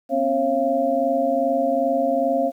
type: tone cluster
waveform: sine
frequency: 249.6 / 272.1 / 542 / 686 Hz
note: B3 / C#4 / C#5 / F5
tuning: +19 / -32 / -39 / -31 cents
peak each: -28 / -25 / -22 / -21 dBFS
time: 0.09-2.52 s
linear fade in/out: 50 ms
effects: 9-bit